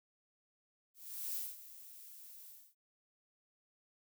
violet noise with ADSR envelope, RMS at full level -39 dBFS, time 0.94-2.75 s, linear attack 420 ms, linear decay 200 ms, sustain -15 dB, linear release 260 ms, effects none

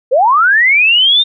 sine linear sweep, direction up, 466.2 to 3681 Hz, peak -6 dBFS, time 0.11-1.24 s, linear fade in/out 20 ms, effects none

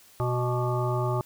harmonic tone with a mistuned harmonic, 123.47 Hz, B2, in tune, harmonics 1 / 3 / 5 / 7 / 9 / 10, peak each -26 / -31 / -33 / -34 / -36 / -36 dBFS, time 0.2-1.21 s, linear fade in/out 0 ms, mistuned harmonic 10, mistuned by -49 cents, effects white hiss -55 dBFS RMS until 1.25 s

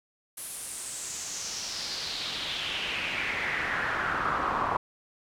brown noise with band-pass filter sweep, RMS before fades -32 dBFS, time 0.37-4.77 s, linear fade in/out 5 ms, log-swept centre 11000 to 1000 Hz, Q 3.5, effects none

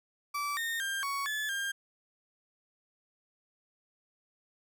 35% pulse tone with pitch steps, 1157 / 1836 / 1594 / 1116 / 1725 / 1601 Hz, D6 / A#6 / G6 / C#6 / A6 / G6, -26 / -27 / +28 / +11 / -35 / +36 cents, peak -30 dBFS, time 0.34-1.72 s, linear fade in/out 10 ms, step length 230 ms, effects none

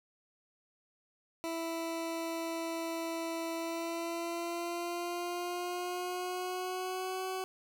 20% pulse tone with pitch glide, 330.4 to 375.2 Hz, E4 to F#4, +4 to +24 cents, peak -30 dBFS, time 1.44-7.44 s, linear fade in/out 0 ms, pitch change +220 cents, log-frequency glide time 3.55-7.26 s, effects none

